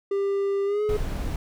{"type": "tone with pitch glide", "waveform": "triangle", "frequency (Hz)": [396.9, 422.9], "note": ["G4", "G#4"], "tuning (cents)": [22, 31], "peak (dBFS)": -20, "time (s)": [0.11, 0.97], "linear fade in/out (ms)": 5, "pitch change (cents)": 109, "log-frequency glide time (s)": [0.65, 0.83]}
{"type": "noise", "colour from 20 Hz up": "brown", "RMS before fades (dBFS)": -28, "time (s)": [0.89, 1.36], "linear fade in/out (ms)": 2}
{"effects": []}